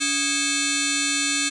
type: tone with frequency modulation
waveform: sine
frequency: 2211 Hz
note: C#7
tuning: 5 cents flat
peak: -20 dBFS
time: 0-1.5 s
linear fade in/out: 20 ms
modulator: 963 Hz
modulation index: 6.5
effects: none